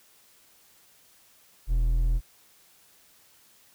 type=tone with hard clipping; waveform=triangle; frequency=41.2 Hz; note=E1; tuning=in tune; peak=-22 dBFS; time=1.67-2.21 s; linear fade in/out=50 ms; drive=8 dB; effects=white hiss -59 dBFS RMS until 3.74 s